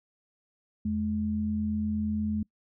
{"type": "tone pair together", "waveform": "sine", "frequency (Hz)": [84.3, 213], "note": ["E2", "G#3"], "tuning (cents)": [39, 44], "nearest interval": "octave + major third", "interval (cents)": 1605, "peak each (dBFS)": [-34, -27], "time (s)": [0.85, 2.43], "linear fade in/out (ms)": 5, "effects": ["noise-tail reverb RT60 0.1 s tail -24 dB re dry"]}